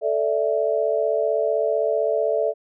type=chord; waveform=sine; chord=A suspended fourth; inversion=none; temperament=equal with one note detuned; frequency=440 / 583.6 / 659.3 Hz; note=A4 / D5 / E5; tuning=0 / -11 / 0 cents; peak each=-23 dBFS; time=0.01-2.54 s; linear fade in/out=50 ms; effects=none